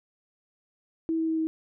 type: tone with pitch steps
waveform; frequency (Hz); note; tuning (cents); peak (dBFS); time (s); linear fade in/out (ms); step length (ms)
sine; 325.2 / 323.1 / 321.1 / 319.1; E4 / E4 / E4 / D#4; -23 / -35 / -45 / +44; -24; 1.09-1.47; 0; 95
effects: none